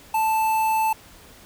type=tone with notch filter; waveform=square; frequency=880 Hz; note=A5; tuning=in tune; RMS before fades=-21 dBFS; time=0.14-0.93 s; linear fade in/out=5 ms; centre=5000 Hz; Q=0.7; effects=pink hiss -48 dBFS RMS until 1.45 s